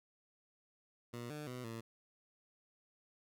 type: tone with pitch steps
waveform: 15% pulse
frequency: 119.8 / 150.1 / 125.3 / 114.1 Hz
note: A#2 / D3 / B2 / A#2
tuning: +48 / +38 / +25 / -37 cents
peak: -37 dBFS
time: 1.13-1.81 s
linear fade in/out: 10 ms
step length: 170 ms
effects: none